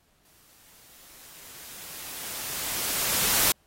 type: noise with exponential growth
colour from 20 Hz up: white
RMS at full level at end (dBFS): -21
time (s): 0.25-3.52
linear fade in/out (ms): 2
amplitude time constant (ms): 710
effects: pink hiss -66 dBFS RMS until 3.66 s + AAC 48 kbps

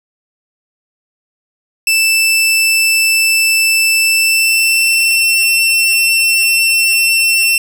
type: tone with pitch glide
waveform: sawtooth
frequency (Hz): 2649 to 2698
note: E7 to E7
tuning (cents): +8 to +40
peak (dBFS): -6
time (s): 1.87-7.58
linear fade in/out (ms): 2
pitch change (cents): +32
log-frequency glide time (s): 3.97-5.25
effects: none

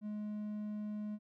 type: tone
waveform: triangle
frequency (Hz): 210.4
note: G#3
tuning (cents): +23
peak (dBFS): -36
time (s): 0.01-1.19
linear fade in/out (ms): 50
effects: none

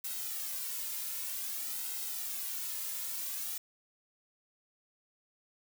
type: noise with flanger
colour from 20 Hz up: blue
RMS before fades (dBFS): -38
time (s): 0.04-3.58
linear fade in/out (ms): 5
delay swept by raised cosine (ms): 1.7 to 2.63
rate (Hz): 0.53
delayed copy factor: -0.9
effects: none

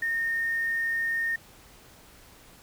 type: tone with quantisation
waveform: sine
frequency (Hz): 1834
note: A#6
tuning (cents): -29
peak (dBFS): -25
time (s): 0.02-1.36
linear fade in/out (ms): 5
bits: 8
effects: pink hiss -53 dBFS RMS until 2.62 s

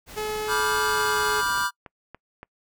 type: noise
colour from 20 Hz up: pink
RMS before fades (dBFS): -41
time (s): 0.06-1.67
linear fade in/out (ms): 50
type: tone with pitch glide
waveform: sawtooth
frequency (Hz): 427.5 to 423.1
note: A4 to G#4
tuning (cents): -50 to +32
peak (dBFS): -23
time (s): 0.16-1.42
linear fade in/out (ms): 20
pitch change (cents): -18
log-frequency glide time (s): 0.89-1.16
type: chord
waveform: square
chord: G dominant seventh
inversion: first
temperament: just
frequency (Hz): 980 / 1176 / 1411.2 / 1568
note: B5 / D6 / F6 / G6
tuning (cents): -14 / +2 / +18 / 0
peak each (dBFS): -29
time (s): 0.47-1.71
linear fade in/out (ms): 50
type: click train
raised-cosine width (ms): 0.5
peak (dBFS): -25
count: 6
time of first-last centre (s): 1.01-2.43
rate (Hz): 3.52
effects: noise-tail reverb RT60 0.1 s tail -26 dB re dry

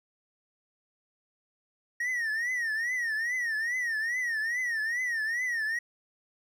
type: tone with vibrato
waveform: triangle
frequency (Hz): 1870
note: A#6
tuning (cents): +5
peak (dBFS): -26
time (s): 2-5.79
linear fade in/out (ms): 5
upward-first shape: triangle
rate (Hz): 2.4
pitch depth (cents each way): 160
effects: none

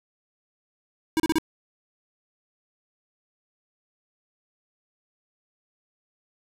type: tone bursts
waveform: square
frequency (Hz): 320.2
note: D#4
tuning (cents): +50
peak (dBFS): -20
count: 4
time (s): 1.17-1.384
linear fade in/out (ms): 0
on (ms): 28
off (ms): 34
effects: resampled to 32000 Hz + 8-bit

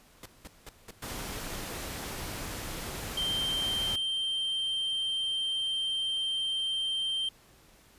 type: noise bursts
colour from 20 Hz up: pink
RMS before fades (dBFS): -44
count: 8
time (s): 0.23-1.776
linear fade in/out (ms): 2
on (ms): 27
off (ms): 190
type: noise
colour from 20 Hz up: pink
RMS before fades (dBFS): -38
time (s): 1.02-3.96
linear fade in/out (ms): 5
type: tone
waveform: triangle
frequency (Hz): 3143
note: G7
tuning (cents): +4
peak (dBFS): -27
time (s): 3.17-7.29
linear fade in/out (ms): 5
effects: pink hiss -59 dBFS RMS until 7.98 s + resampled to 32000 Hz

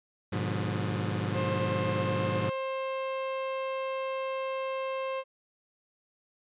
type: chord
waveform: sawtooth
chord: G# diminished seventh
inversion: none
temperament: just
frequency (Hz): 103.83 / 124.59 / 149.51 / 179.41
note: G#2 / B2 / D3 / F3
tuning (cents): 0 / +16 / +31 / +47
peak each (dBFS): -28 / -32 / -33 / -31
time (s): 0.32-2.5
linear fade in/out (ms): 10
type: tone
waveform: 30% pulse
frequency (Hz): 530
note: C5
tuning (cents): +22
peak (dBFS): -28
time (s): 1.33-5.24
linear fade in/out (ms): 50
effects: resampled to 8000 Hz

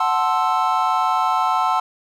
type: chord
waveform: triangle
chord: F# half-diminished seventh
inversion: none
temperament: equal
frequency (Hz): 740 / 880 / 1046.5 / 1318.5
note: F#5 / A5 / C6 / E6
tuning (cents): 0 / 0 / 0 / 0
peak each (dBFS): -20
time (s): 0-1.8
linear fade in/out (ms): 5
effects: none

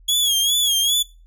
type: tone with vibrato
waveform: sawtooth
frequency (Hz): 3322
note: G#7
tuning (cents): 0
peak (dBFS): -13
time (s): 0.08-1.03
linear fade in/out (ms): 10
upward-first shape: sine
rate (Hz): 2.5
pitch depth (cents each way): 80
effects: noise-tail reverb RT60 0.3 s tail -21 dB re dry + added 41 Hz sine -45 dBFS peak until 1.26 s

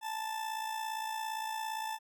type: tone with amplitude modulation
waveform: 40% pulse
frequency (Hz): 880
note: A5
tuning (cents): 0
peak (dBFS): -32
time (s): 0.01-1.99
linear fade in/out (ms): 50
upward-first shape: sine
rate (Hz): 57.5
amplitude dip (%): 55
effects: none

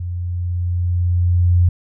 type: tone with level ramp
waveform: sine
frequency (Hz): 88.2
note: F2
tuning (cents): +18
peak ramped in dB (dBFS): -22 to -9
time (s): 0-1.69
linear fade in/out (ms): 5
effects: none

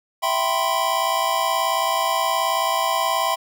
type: chord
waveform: square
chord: C major seventh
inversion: first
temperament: equal with one note detuned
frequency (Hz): 659.3 / 777.2 / 987.8 / 1046.5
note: E5 / G5 / B5 / C6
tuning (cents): 0 / -15 / 0 / 0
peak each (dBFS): -26 / -26 / -26 / -24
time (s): 0.22-3.36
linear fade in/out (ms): 20
effects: none

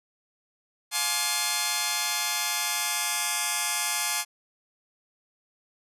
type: chord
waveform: 5% pulse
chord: D half-diminished seventh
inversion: first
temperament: just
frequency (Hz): 704.8 / 845.8 / 1057.2 / 1174.7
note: F5 / Ab5 / C6 / D6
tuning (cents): +16 / +31 / +18 / 0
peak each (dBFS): -22 / -17 / -21 / -20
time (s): 0.91-4.25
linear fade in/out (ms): 50
effects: resampled to 32000 Hz

